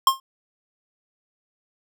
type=tone with exponential decay; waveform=square; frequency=1067 Hz; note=C6; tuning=34 cents sharp; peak=-10 dBFS; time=0.07-0.2 s; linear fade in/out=2 ms; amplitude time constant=27 ms; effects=none